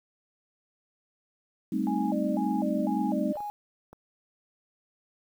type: chord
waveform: sine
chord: A half-diminished seventh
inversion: third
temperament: equal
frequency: 196 / 220 / 261.6 / 311.1 Hz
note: G3 / A3 / C4 / Eb4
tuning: 0 / 0 / 0 / 0 cents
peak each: -31 dBFS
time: 1.72-3.33 s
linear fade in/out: 5 ms
type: tone with vibrato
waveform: sine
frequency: 705 Hz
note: F5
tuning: 16 cents sharp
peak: -32 dBFS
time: 1.87-3.5 s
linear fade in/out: 0 ms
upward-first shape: square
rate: 2 Hz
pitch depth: 280 cents each way
type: clicks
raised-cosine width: 1 ms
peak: -33 dBFS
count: 3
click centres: 3.356 / 3.405 / 3.93 s
effects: 9-bit